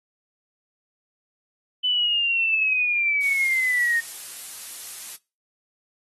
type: linear sweep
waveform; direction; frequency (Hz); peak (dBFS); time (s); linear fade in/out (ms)
sine; down; 3014 to 1838; -19; 1.83-4.01; 20
type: noise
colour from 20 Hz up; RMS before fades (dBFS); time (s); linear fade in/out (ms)
blue; -35; 3.21-5.17; 20
effects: noise-tail reverb RT60 0.3 s tail -23 dB re dry + AAC 32 kbps